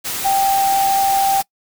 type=tone in noise; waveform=sine; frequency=784 Hz; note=G5; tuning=in tune; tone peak=-13 dBFS; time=0.24-1.42 s; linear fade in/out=20 ms; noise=white; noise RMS=-24 dBFS; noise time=0.04-1.43 s; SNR=+8 dB; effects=noise-tail reverb RT60 0.1 s tail -24 dB re dry